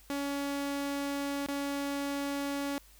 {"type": "tone with dropouts", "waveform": "sawtooth", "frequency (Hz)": 281.6, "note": "C#4", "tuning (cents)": 27, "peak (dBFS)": -28, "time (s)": [0.1, 2.78], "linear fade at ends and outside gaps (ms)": 0, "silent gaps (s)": [1.462, 1.486], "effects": ["added 50 Hz sine -58 dBFS peak until 2.99 s", "white hiss -60 dBFS RMS until 2.99 s"]}